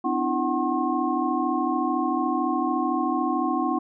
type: tone cluster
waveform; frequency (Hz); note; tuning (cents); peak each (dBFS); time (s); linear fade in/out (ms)
sine; 254.2 / 298.3 / 332 / 747 / 1075; C4 / D4 / E4 / F#5 / C6; -50 / +27 / +12 / +16 / +47; -28; 0.04-3.79; 10
effects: none